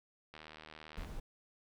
click train, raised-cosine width 0.3 ms, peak -34 dBFS, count 56, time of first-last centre 0.34-1.047 s, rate 77.8 Hz
brown noise, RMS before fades -43 dBFS, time 0.97-1.2 s, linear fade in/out 5 ms
effects none

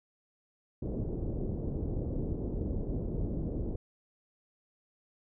pink low-pass noise, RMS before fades -34 dBFS, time 0.82-3.76 s, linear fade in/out 5 ms, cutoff 460 Hz, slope 24 dB/octave, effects none

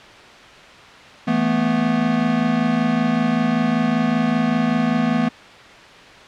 square chord, E suspended fourth, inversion none, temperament equal with one note detuned, 164.81 / 220 / 245.2 Hz, E3 / A3 / B3, 0 / 0 / -12 cents, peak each -25 / -21 / -20 dBFS, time 1.27-5.29 s, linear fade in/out 10 ms, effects white hiss -41 dBFS RMS until 6.27 s + low-pass 3000 Hz 12 dB/octave

